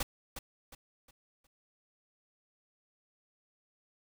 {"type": "noise with echo", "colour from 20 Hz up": "pink", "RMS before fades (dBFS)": -33, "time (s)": [0, 0.03], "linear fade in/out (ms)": 5, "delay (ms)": 360, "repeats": 4, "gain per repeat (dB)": -9, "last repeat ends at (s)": 1.47, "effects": []}